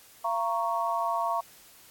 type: chord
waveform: sine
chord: Bb minor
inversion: second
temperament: equal with one note detuned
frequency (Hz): 683.7 / 932.3 / 1108.7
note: F5 / Bb5 / Db6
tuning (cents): -37 / 0 / 0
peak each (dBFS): -30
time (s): 0.24-1.41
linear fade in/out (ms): 10
effects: white hiss -54 dBFS RMS until 1.9 s + AAC 64 kbps